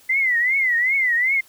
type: tone with vibrato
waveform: sine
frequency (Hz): 2023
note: B6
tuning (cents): +41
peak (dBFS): -16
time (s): 0.09-1.41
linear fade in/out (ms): 10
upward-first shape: triangle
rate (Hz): 2.6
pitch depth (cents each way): 170
effects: white hiss -52 dBFS RMS until 1.48 s